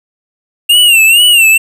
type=tone with vibrato; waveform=square; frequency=2779 Hz; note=F7; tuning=9 cents flat; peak=-4 dBFS; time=0.69-1.58 s; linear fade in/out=10 ms; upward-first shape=sine; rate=2.2 Hz; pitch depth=110 cents each way; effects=7-bit